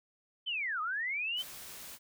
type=linear two-way sweep; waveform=sine; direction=down then up; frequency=3136 to 1200 to 3136 Hz; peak=-32 dBFS; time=0.46-1.43 s; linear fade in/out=20 ms; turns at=0.81 s
type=noise; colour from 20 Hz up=white; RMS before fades=-47 dBFS; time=1.36-1.99 s; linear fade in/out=50 ms
effects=none